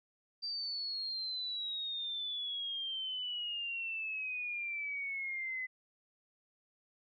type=exponential sweep; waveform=sine; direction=down; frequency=4699 to 2016 Hz; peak=-36 dBFS; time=0.42-5.67 s; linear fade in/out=20 ms; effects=none